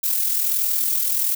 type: noise with amplitude modulation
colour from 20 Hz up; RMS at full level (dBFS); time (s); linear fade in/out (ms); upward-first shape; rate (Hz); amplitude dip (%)
violet; -19; 0.03-1.35; 10; sine; 41.3; 45
effects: none